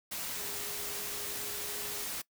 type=tone in noise; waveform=sine; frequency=412.7 Hz; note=G#4; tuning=11 cents flat; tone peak=-49 dBFS; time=0.37-2.04 s; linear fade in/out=10 ms; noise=white; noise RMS=-38 dBFS; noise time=0.11-2.22 s; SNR=-14 dB; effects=noise-tail reverb RT60 0.1 s tail -21 dB re dry